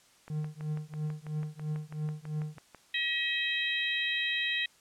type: click train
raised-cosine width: 0.5 ms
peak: -32 dBFS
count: 16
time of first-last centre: 0.28-2.747 s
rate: 6.08 Hz
type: tone with tremolo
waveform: triangle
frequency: 152.7 Hz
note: D#3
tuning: 32 cents flat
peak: -27 dBFS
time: 0.3-2.58 s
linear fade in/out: 2 ms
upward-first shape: triangle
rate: 3 Hz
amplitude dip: 100%
type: harmonic tone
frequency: 638 Hz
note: D#5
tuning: 43 cents sharp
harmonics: 3 / 4 / 5 / 6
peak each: -32 / -34 / -36 / -35 dBFS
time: 2.94-4.66 s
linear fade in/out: 5 ms
effects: white hiss -62 dBFS RMS until 4.8 s + low-pass 9000 Hz 12 dB/octave